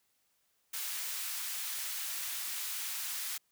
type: high-pass noise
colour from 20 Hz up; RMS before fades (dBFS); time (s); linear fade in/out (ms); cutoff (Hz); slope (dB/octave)
white; -38; 0.73-3.38; 10; 1300; 12
effects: white hiss -75 dBFS RMS until 3.51 s